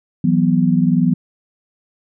sine chord, E suspended second, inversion none, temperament equal, 164.81 / 185 / 246.9 Hz, E3 / F#3 / B3, 0 / 0 / 0 cents, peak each -16 dBFS, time 0.24-1.14 s, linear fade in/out 5 ms, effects none

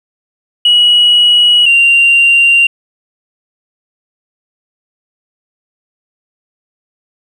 sine tone pair in turn, 2916 / 2772 Hz, F#7 / F7, -26 / -14 cents, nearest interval minor second, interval 88 cents, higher first, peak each -3 dBFS, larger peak neither, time 0.65-1.66 / 1.66-2.67 s, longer neither, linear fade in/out 5 ms, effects tanh soft clip ceiling -1 dBFS + 7-bit

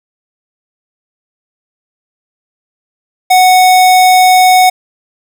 square tone, 739 Hz, F#5, 2 cents flat, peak -4 dBFS, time 3.3-4.7 s, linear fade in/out 10 ms, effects none

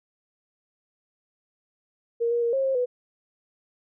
sine tone with pitch steps, 467 / 474.3 / 468.9 / 538 / 534 / 494.7 Hz, A#4 / A#4 / A#4 / C5 / C5 / B4, +3 / +30 / +10 / +48 / +35 / +3 cents, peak -21 dBFS, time 2.2-2.86 s, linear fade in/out 20 ms, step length 110 ms, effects none

